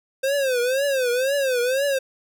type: tone with vibrato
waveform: square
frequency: 523.3 Hz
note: C5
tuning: in tune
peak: -20 dBFS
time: 0.23-1.99 s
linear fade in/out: 10 ms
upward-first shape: triangle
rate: 2 Hz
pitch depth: 170 cents each way
effects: none